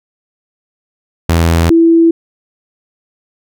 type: tone pair in turn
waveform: sawtooth / sine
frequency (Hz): 83.3 / 331.6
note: E2 / E4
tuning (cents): +19 / +10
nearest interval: 2 octaves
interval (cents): 2391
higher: second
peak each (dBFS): -4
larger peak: neither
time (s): 1.29-1.7 / 1.7-2.11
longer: neither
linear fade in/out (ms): 5
effects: none